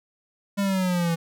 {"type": "exponential sweep", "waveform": "square", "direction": "down", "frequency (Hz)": [202.5, 164.81], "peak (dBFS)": -22, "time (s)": [0.57, 1.16], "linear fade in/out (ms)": 20, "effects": []}